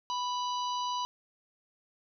harmonic tone with a mistuned harmonic, 987.8 Hz, B5, in tune, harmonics 1 / 3 / 4 / 5 / 6, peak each -31 / -41 / -43 / -45 / -47 dBFS, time 0.1-1.05 s, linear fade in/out 0 ms, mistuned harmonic 5, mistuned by -50 cents, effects none

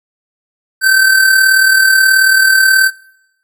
square tone with amplitude modulation, 1546 Hz, G6, 24 cents flat, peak -5 dBFS, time 0.81-2.91 s, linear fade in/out 50 ms, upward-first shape sine, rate 38.5 Hz, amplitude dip 45%, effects noise-tail reverb RT60 0.8 s tail -21 dB re dry

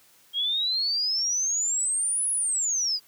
sine exponential two-way sweep, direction up then down, 3222 to 10548 to 4765 Hz, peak -23 dBFS, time 0.33-3 s, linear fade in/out 50 ms, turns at 2.31 s, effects white hiss -58 dBFS RMS until 3.07 s + high-pass 80 Hz 12 dB/octave

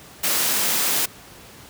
white high-pass noise, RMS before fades -21 dBFS, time 0.23-1.06 s, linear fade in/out 10 ms, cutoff 140 Hz, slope 48 dB/octave, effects pink hiss -44 dBFS RMS until 1.69 s + high-pass 60 Hz 12 dB/octave

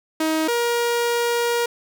sawtooth tone pair in turn, 316.3 / 473.9 Hz, D#4 / A#4, +29 / +28 cents, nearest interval perfect fifth, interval 699 cents, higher second, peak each -15 dBFS, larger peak neither, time 0.2-0.48 / 0.48-1.66 s, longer second, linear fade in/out 5 ms, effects 9-bit

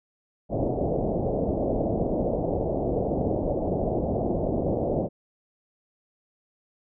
white low-pass noise, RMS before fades -26 dBFS, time 0.49-5.09 s, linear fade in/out 50 ms, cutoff 680 Hz, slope 48 dB/octave, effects none

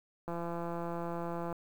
click train, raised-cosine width 1 ms, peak -25 dBFS, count 213, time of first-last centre 0.28-1.527 s, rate 170 Hz, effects 9-bit

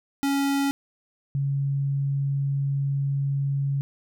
square / sine tone pair in turn, 278.2 / 139.1 Hz, C#4 / C#3, +6 / +6 cents, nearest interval octave, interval 1200 cents, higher first, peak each -22 dBFS, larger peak neither, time 0.23-0.71 / 1.35-3.81 s, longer second, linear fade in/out 0 ms, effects none

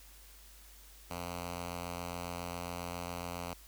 5% pulse tone with notch filter, 87.31 Hz, F2, in tune, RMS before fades -41 dBFS, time 1.1-3.54 s, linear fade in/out 10 ms, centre 360 Hz, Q 1.8, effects added 50 Hz sine -56 dBFS peak until 3.67 s + white hiss -58 dBFS RMS until 3.67 s

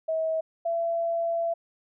sine tone pair in turn, 642 / 672.5 Hz, E5 / E5, -46 / +34 cents, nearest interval minor second, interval 80 cents, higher second, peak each -24 dBFS, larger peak neither, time 0.08-0.41 / 0.65-1.54 s, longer second, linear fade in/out 10 ms, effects none

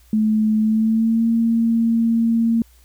sine tone with pitch glide, 216.3 to 229.2 Hz, A3 to A#3, -29 to -29 cents, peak -14 dBFS, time 0.13-2.62 s, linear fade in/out 2 ms, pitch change +100 cents, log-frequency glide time 0.6-1.27 s, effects added 60 Hz sine -49 dBFS peak until 2.84 s + white hiss -56 dBFS RMS until 2.84 s

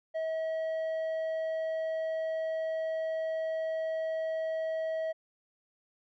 square tone with low-pass filter, 642 Hz, E5, 46 cents flat, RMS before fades -33 dBFS, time 0.14-5.13 s, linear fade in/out 20 ms, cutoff 1400 Hz, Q 0.65, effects none

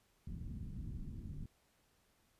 pink low-pass noise, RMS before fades -45 dBFS, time 0.27-1.46 s, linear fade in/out 5 ms, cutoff 220 Hz, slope 24 dB/octave, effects pink hiss -74 dBFS RMS until 2.39 s + resampled to 32000 Hz

